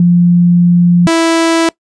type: tone pair in turn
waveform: sine / sawtooth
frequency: 174.61 / 329.6 Hz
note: F3 / E4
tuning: 0 / 0 cents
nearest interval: major seventh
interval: 1100 cents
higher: second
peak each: -4 dBFS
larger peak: neither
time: 0-1.07 / 1.07-1.69 s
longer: first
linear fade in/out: 2 ms
effects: noise-tail reverb RT60 0.1 s tail -22 dB re dry + resampled to 22050 Hz